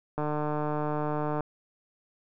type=click train; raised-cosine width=1 ms; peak=-17 dBFS; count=185; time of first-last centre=0.18-1.407 s; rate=150 Hz; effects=none